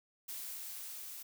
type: noise with level ramp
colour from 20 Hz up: blue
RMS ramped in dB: -43 to -47 dBFS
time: 0.28-1.23 s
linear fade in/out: 10 ms
effects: none